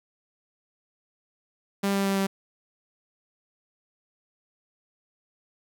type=tone with pitch steps; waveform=sawtooth; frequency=198.3 / 197.04 / 195.8 / 194.56 Hz; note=G3 / G3 / G3 / G3; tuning=+20 / +9 / -2 / -13 cents; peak=-19 dBFS; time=1.83-2.27 s; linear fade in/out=10 ms; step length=110 ms; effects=9-bit

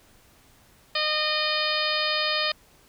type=harmonic tone; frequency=612 Hz; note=D#5; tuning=29 cents flat; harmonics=1 / 2 / 3 / 4 / 5 / 6 / 7 / 8; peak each=-31 / -31 / -31 / -31 / -31 / -31 / -31 / -31 dBFS; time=0.95-2.52 s; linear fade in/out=5 ms; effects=pink hiss -57 dBFS RMS until 2.88 s

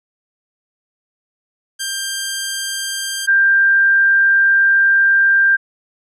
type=tone pair in turn; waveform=10% pulse / sine; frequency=1587 / 1587 Hz; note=G6 / G6; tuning=+21 / +21 cents; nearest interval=unison; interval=0 cents; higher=neither; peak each=-12 / -9 dBFS; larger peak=second; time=1.79-3.27 / 3.27-5.57 s; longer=second; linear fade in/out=20 ms; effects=resampled to 32000 Hz

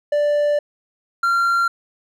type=tone pair in turn; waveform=triangle; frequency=587.3 / 1378.4 Hz; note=D5 / F6; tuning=0 / -23 cents; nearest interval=octave + minor third; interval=1477 cents; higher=second; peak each=-13 dBFS; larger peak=neither; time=0.12-0.59 / 1.23-1.68 s; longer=first; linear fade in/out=5 ms; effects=none

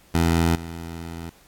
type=tone with level steps; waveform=15% pulse; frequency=83.5 Hz; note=E2; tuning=23 cents sharp; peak=-11 / -26 dBFS; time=0.14-1.3 s; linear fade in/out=10 ms; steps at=0.55 s; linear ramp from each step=10 ms; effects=pink hiss -55 dBFS RMS until 1.47 s + AAC 64 kbps

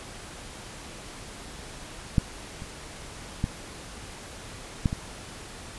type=clicks; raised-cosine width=5 ms; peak=-7 / -24 / -12 / -9 / -17 dBFS; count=5; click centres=2.182 / 2.621 / 3.441 / 4.858 / 4.929 s; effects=pink hiss -42 dBFS RMS until 5.78 s + resampled to 24000 Hz

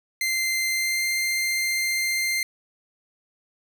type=tone with pitch glide; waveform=sawtooth; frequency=2082 to 2095 Hz; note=C7 to C7; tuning=-9 to +2 cents; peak=-19 dBFS; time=0.21-2.43 s; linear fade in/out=2 ms; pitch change=+11 cents; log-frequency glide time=0.73-1.04 s; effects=none

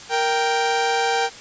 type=tone pair together; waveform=sawtooth; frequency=466.2 / 784 Hz; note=A#4 / G5; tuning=0 / 0 cents; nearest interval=major sixth; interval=900 cents; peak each=-19 / -16 dBFS; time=0.09-1.3 s; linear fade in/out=50 ms; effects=white hiss -39 dBFS RMS until 1.4 s + resampled to 16000 Hz

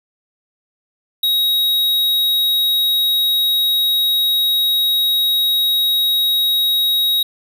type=tone; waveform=square; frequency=3800 Hz; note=A#7; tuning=33 cents sharp; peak=-14 dBFS; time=1.23-7.23 s; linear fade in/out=5 ms; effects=none

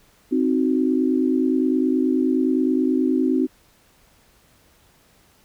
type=chord; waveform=sine; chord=C diminished; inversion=none; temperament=equal; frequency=261.6 / 311.1 / 370 Hz; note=C4 / Eb4 / Gb4; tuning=0 / 0 / 0 cents; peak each=-19 / -22 / -24 dBFS; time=0.31-3.47 s; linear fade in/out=20 ms; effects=pink hiss -57 dBFS RMS until 5.44 s

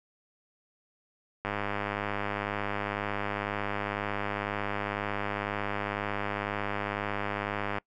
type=click train; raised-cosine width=0.5 ms; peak=-16 dBFS; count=647; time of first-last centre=1.45-7.783 s; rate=102 Hz; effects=noise-tail reverb RT60 0.1 s tail -24 dB re dry

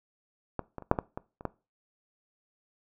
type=clicks; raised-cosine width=1 ms; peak=-17 / -23 / -30 / -6 / -14 / -21 / -29 / -16 dBFS; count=8; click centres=0.593 / 0.783 / 0.823 / 0.914 / 0.988 / 1.175 / 1.409 / 1.453 s; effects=noise-tail reverb RT60 0.3 s tail -20 dB re dry

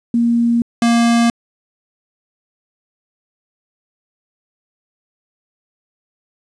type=tone pair in turn; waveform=sine / square; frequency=234.9 / 234 Hz; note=A#3 / A#3; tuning=+13 / +7 cents; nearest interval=unison; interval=6 cents; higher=first; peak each=-11 dBFS; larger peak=neither; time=0.14-0.62 / 0.82-1.3 s; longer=neither; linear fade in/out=2 ms; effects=resampled to 22050 Hz + 8-bit

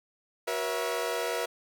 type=chord; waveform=sawtooth; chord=F# dominant seventh; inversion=none; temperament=equal with one note detuned; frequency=370 / 478.2 / 554.4 / 659.3 Hz; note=F#4 / A#4 / C#5 / E5; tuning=0 / +44 / 0 / 0 cents; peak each=-34 / -28 / -34 / -30 dBFS; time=0.47-1.46 s; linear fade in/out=10 ms; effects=none

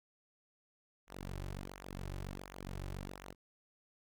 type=tone with flanger; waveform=sawtooth; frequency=47.21 Hz; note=F#1; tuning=36 cents sharp; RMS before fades=-45 dBFS; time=1.07-3.35 s; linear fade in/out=50 ms; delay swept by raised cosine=0.21 to 4.41 ms; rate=1.4 Hz; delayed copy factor=-0.8; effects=none

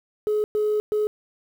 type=tone bursts at uneven times; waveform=sine; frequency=423.5 Hz; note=G#4; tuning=34 cents sharp; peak=-18 dBFS; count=3; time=0.27-0.44 / 0.55-0.8 / 0.92-1.07 s; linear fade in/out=0 ms; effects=tanh soft clip ceiling -16 dBFS + 8-bit

